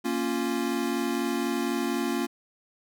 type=chord; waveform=square; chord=Bb minor; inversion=none; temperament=equal; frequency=233.1 / 277.2 / 349.2 Hz; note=Bb3 / Db4 / F4; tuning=0 / 0 / 0 cents; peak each=-31 dBFS; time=0.04-2.27 s; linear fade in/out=20 ms; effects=none